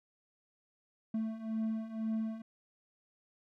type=beating tone pair; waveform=triangle; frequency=220 / 222 Hz; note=A3 / A3; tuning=0 / +16 cents; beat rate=2 Hz; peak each=-37 / -33 dBFS; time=1.14-2.42 s; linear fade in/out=5 ms; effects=none